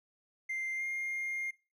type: tone with pitch glide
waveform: triangle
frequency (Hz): 2093 to 2120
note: C7 to C7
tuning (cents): 0 to +22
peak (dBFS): -31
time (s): 0.49-1.51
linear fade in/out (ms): 10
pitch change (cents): +22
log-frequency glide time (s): 0.75-0.83
effects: noise-tail reverb RT60 0.3 s tail -22 dB re dry + tanh soft clip ceiling -28 dBFS